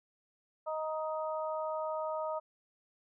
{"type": "harmonic tone", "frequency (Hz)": 312.8, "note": "D#4", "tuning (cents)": 9, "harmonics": [2, 3, 4], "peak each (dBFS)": [-35, -39, -41], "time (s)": [0.66, 2.4], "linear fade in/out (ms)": 20, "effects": []}